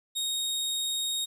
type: tone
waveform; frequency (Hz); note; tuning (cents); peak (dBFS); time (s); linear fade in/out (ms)
sawtooth; 3737; A#7; +4; -25; 0.15-1.26; 20
effects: resampled to 32000 Hz + 10-bit